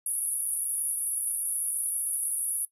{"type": "band-pass noise", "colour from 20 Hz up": "white", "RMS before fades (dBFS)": -30, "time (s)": [0.06, 2.65], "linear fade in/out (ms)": 2, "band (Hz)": [9900, 11000], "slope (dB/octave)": 96, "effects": ["noise-tail reverb RT60 0.1 s tail -18 dB re dry"]}